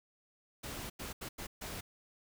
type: noise bursts at uneven times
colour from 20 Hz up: pink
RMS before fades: -43 dBFS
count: 5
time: 0.63-0.9 / 0.99-1.13 / 1.21-1.29 / 1.38-1.47 / 1.61-1.81 s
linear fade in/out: 10 ms
effects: none